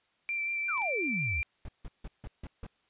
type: tone with vibrato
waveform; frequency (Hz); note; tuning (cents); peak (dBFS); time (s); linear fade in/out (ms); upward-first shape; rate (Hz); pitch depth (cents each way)
sine; 2349; D7; 0; -30; 0.29-1.43; 0; sine; 5.6; 17
type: exponential sweep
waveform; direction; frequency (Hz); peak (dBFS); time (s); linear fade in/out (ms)
sine; down; 1565 to 61.74; -32; 0.68-1.42; 10
type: clicks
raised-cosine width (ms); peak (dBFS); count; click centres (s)
0.2; -31; 2; 0.777 / 0.819
type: noise bursts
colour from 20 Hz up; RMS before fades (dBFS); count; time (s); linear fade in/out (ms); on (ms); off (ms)
brown; -40; 6; 1.65-2.666; 2; 36; 160
effects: white hiss -71 dBFS RMS until 2.89 s + resampled to 8000 Hz